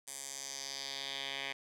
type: tone with band-pass filter sweep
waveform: 10% pulse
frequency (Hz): 137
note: C#3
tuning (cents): -20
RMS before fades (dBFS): -42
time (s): 0.07-1.53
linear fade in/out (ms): 10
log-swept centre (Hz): 8700 to 2600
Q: 2.4
effects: none